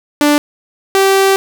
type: tone pair in turn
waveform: sawtooth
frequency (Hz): 293.7 / 388.4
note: D4 / G4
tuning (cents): 0 / -16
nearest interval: perfect fourth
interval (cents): 484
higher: second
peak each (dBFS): -4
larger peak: neither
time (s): 0.21-0.38 / 0.95-1.36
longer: second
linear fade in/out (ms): 0
effects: none